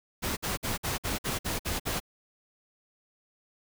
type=noise bursts; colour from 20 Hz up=pink; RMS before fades=-31 dBFS; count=9; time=0.22-2.002 s; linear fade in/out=20 ms; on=150 ms; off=54 ms; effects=none